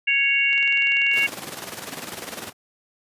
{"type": "harmonic tone", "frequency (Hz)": 554.4, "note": "C#5", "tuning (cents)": 0, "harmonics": [3, 4, 5], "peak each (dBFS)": [-28, -20, -20], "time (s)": [0.07, 1.27], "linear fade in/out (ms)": 10}
{"type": "click train", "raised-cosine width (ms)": 0.2, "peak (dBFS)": -20, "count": 15, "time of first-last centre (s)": [0.53, 1.213], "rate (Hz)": 20.5}
{"type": "noise with tremolo", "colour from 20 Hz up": "pink", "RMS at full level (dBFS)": -31, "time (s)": [1.12, 2.53], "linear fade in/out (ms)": 50, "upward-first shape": "square", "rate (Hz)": 20, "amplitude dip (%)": 55}
{"effects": ["high-pass 200 Hz 12 dB/octave", "resampled to 32000 Hz"]}